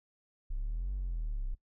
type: exponential two-way sweep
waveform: triangle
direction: up then down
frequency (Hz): 30.87 to 49 to 30.87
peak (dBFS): -29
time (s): 0.5-1.55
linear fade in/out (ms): 10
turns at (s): 0.93
effects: noise-tail reverb RT60 0.1 s tail -21 dB re dry + tanh soft clip ceiling -28 dBFS